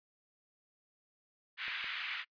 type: band-pass noise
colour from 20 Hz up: pink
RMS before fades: -40 dBFS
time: 1.57-2.25 s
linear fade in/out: 50 ms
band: 1600 to 3200 Hz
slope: 24 dB/octave
type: clicks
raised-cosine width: 1 ms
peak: -40 dBFS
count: 2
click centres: 1.681 / 1.843 s
effects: noise-tail reverb RT60 0.1 s tail -26 dB re dry + resampled to 11025 Hz